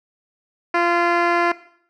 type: tone with low-pass filter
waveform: 10% pulse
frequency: 345 Hz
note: F4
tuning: 21 cents flat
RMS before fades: -18 dBFS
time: 0.74-1.52 s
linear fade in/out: 5 ms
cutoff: 2400 Hz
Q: 0.94
effects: noise-tail reverb RT60 0.6 s tail -17 dB re dry